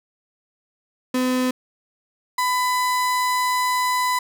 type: tone pair in turn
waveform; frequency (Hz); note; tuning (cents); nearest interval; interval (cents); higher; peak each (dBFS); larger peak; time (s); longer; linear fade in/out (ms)
35% pulse; 254.1 / 1000.4; B3 / B5; +49 / +22; 2 octaves; 2373; second; -17; neither; 1.14-1.51 / 2.38-4.19; second; 5
effects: none